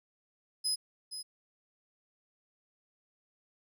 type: tone with echo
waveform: 30% pulse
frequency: 5050 Hz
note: D#8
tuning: 25 cents sharp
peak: -25 dBFS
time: 0.64-0.76 s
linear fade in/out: 20 ms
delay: 470 ms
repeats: 1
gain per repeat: -10 dB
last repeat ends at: 1.23 s
effects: none